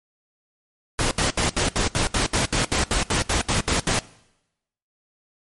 pink noise bursts, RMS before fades -21 dBFS, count 16, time 0.99-3.99 s, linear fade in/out 0 ms, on 120 ms, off 72 ms, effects noise-tail reverb RT60 0.9 s tail -21 dB re dry + MP3 48 kbps

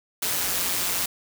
white noise with amplitude modulation, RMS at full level -23 dBFS, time 0.22-1.06 s, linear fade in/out 5 ms, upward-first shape sine, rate 182 Hz, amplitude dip 60%, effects none

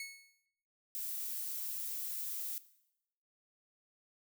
sawtooth tone with exponential decay, 2200 Hz, C#7, 14 cents flat, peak -36 dBFS, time 0-0.46 s, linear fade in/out 2 ms, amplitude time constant 98 ms
violet noise, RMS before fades -40 dBFS, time 0.95-2.58 s, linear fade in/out 0 ms
effects noise-tail reverb RT60 0.8 s tail -17 dB re dry

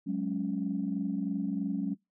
sine chord, F# suspended second, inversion none, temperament just, 185 / 208.1 / 277.5 Hz, F#3 / G#3 / C#4, 0 / +4 / +2 cents, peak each -33 dBFS, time 0.06-1.95 s, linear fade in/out 20 ms, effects noise-tail reverb RT60 0.2 s tail -24 dB re dry + tanh soft clip ceiling -20 dBFS

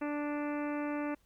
harmonic tone, 293.7 Hz, D4, in tune, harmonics 1 / 2 / 3 / 4 / 5 / 6 / 7 / 8 / 9, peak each -34 / -40 / -44 / -46 / -48 / -50 / -51 / -52 / -53 dBFS, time 0.01-1.15 s, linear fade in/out 10 ms, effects added 50 Hz sine -68 dBFS peak until 1.25 s + pink hiss -72 dBFS RMS until 1.25 s

